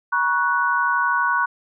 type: chord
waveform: sine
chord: F# major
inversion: first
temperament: equal with one note detuned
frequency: 956.9 / 1108.7 / 1480 Hz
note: A#5 / C#6 / F#6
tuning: +45 / 0 / 0 cents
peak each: -23 / -22 / -20 dBFS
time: 0.12-1.46 s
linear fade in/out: 10 ms
effects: none